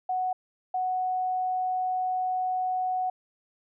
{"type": "tone pair in turn", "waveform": "sine", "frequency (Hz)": [740, 740], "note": ["F#5", "F#5"], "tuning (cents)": [0, 0], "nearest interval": "unison", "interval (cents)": 0, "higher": "neither", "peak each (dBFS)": -25, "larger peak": "neither", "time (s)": [[0.09, 0.33], [0.74, 3.1]], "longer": "second", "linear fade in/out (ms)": 5, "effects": []}